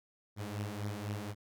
sawtooth beating tone pair, 102.1 / 106.1 Hz, G#2 / G#2, -29 / +38 cents, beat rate 4 Hz, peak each -35 / -37 dBFS, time 0.36-1.35 s, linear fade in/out 50 ms, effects none

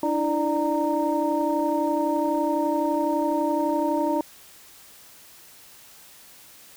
sine tone cluster, 294.2 / 326.1 / 593 / 925 Hz, D4 / E4 / D5 / A#5, +3 / -19 / +17 / -14 cents, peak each -26 dBFS, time 0.03-4.21 s, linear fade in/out 2 ms, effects tanh soft clip ceiling -11 dBFS + white hiss -49 dBFS RMS until 6.76 s

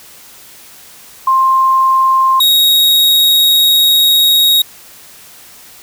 sine / 45% pulse tone pair in turn, 1055 / 3775 Hz, C6 / A#7, +14 / +21 cents, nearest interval octave + minor seventh, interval 2207 cents, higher second, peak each -7 dBFS, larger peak neither, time 1.27-2.4 / 2.4-4.62 s, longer second, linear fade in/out 5 ms, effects white hiss -38 dBFS RMS until 5.82 s

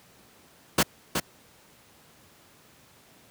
pink noise with echo, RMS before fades -20 dBFS, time 0.78-0.83 s, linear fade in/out 5 ms, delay 370 ms, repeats 1, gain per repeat -6 dB, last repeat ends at 1.2 s, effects pink hiss -56 dBFS RMS until 3.3 s + high-pass 100 Hz 12 dB/octave

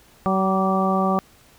harmonic tone with a mistuned harmonic, 190.2 Hz, F#3, 48 cents sharp, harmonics 1 / 2 / 3 / 4 / 5 / 6, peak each -21 / -27 / -26 / -24 / -32 / -24 dBFS, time 0.26-1.19 s, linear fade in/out 0 ms, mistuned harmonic 6, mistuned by +36 cents, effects pink hiss -53 dBFS RMS until 1.58 s

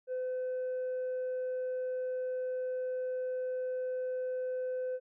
sine tone with tanh clipping, 509 Hz, C5, 48 cents flat, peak -33 dBFS, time 0.07-5 s, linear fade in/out 50 ms, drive 1 dB, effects none

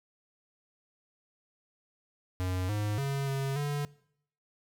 square tone with pitch steps, 92 / 104.8 / 138.4 / 136.5 / 145.1 Hz, F#2 / G#2 / C#3 / C#3 / D3, -9 / +16 / -2 / -26 / -21 cents, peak -30 dBFS, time 2.4-3.85 s, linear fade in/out 0 ms, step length 290 ms, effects noise-tail reverb RT60 0.7 s tail -22 dB re dry

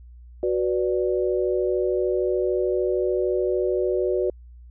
sine chord, B minor, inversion second, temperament equal, 370 / 493.9 / 587.3 Hz, F#4 / B4 / D5, 0 / 0 / 0 cents, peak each -22 / -26 / -27 dBFS, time 0.43-4.3 s, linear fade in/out 2 ms, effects added 60 Hz sine -42 dBFS peak until 4.7 s

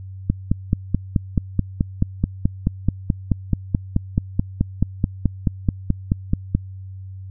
click train, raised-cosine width 5 ms, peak -4 dBFS, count 30, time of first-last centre 0.3-6.55 s, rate 4.64 Hz, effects added 95 Hz sine -32 dBFS peak until 7.3 s

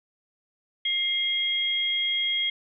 sine tone pair together, 2113 / 3266 Hz, C7 / G#7, +16 / -30 cents, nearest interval minor sixth, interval 754 cents, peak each -29 / -24 dBFS, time 0.85-2.5 s, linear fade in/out 5 ms, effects none

